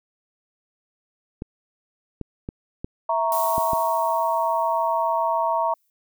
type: clicks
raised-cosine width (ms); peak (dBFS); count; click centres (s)
3; -17; 6; 1.421 / 2.213 / 2.489 / 2.845 / 3.581 / 3.733
type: chord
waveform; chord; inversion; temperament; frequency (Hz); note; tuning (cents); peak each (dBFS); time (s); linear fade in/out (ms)
sine; A# diminished; second; equal; 659.3 / 932.3 / 1108.7; E5 / A#5 / C#6; 0 / 0 / 0; -24 / -22 / -27; 3.09-5.74; 5
type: noise with exponential decay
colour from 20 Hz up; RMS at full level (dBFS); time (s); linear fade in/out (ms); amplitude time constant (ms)
violet; -29; 3.32-5.9; 1; 560
effects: none